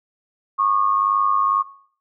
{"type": "tone pair together", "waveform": "sine", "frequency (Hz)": [1100, 1202], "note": ["C#6", "D6"], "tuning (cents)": [-14, 40], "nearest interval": "major second", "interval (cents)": 154, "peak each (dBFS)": [-17, -21], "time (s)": [0.58, 1.63], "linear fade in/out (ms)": 20, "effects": ["noise-tail reverb RT60 0.6 s tail -20 dB re dry"]}